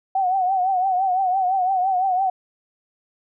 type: tone with vibrato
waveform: sine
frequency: 750 Hz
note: F#5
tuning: 23 cents sharp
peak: -17 dBFS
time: 0.15-2.3 s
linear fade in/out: 5 ms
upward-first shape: triangle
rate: 5.9 Hz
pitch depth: 90 cents each way
effects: none